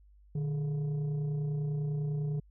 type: tone with frequency modulation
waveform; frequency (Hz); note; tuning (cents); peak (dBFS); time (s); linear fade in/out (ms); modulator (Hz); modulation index
sine; 150; D3; +37; -28; 0.35-2.4; 5; 270; 0.36
effects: tanh soft clip ceiling -27 dBFS + added 50 Hz sine -56 dBFS peak until 2.5 s